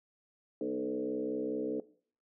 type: tone with frequency modulation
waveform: sine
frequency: 370 Hz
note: F#4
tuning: in tune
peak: -31 dBFS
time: 0.61-1.8 s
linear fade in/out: 2 ms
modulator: 64.8 Hz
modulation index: 2.2
effects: noise-tail reverb RT60 0.5 s tail -19 dB re dry + high-pass 200 Hz 12 dB/octave